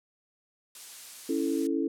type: noise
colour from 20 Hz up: blue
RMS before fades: -41 dBFS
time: 0.75-1.67 s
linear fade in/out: 2 ms
type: chord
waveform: sine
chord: A major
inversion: first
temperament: equal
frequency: 277.2 / 329.6 / 440 Hz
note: C#4 / E4 / A4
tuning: 0 / 0 / 0 cents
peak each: -29 / -29 / -33 dBFS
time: 1.29-1.88 s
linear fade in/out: 5 ms
effects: low-pass 10000 Hz 12 dB/octave